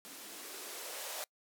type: noise with band-pass filter sweep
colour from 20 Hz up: violet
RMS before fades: -45 dBFS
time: 0.05-1.24 s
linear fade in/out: 0 ms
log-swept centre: 230 to 620 Hz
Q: 2.9
effects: noise-tail reverb RT60 0.1 s tail -26 dB re dry